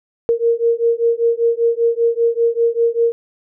sine beating tone pair, 462.7 / 467.8 Hz, A#4 / A#4, -13 / +6 cents, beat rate 5.1 Hz, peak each -16 dBFS, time 0.29-3.12 s, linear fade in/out 0 ms, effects none

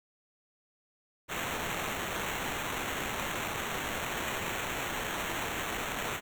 violet noise with sample-and-hold, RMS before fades -35 dBFS, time 1.28-6.21 s, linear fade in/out 50 ms, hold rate 4900 Hz, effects none

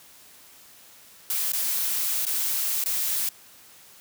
blue noise with dropouts, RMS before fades -26 dBFS, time 1.3-3.29 s, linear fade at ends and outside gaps 2 ms, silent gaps 1.521-1.533 / 2.253-2.266 / 2.84-2.859 s, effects white hiss -51 dBFS RMS until 4 s + high-pass 60 Hz 12 dB/octave

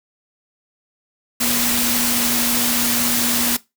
sine tone in noise, 240 Hz, B3, 49 cents flat, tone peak -24 dBFS, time 1.4-3.57 s, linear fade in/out 10 ms, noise white, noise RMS -19 dBFS, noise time 1.4-3.57 s, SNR -8 dB, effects noise-tail reverb RT60 0.2 s tail -19 dB re dry

